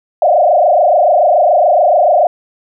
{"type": "tone with frequency modulation", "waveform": "sine", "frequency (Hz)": 659.3, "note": "E5", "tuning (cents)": 0, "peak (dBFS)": -6, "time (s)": [0.22, 2.27], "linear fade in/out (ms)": 2, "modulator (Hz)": 27, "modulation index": 2.9, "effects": []}